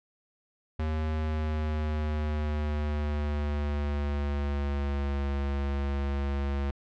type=tone with pitch glide; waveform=square; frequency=78 to 69.89 Hz; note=D#2 to C#2; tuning=+5 to +15 cents; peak=-28 dBFS; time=0.79-6.71 s; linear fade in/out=5 ms; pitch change=-190 cents; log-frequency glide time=1.16-5.26 s; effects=low-pass 3000 Hz 12 dB/octave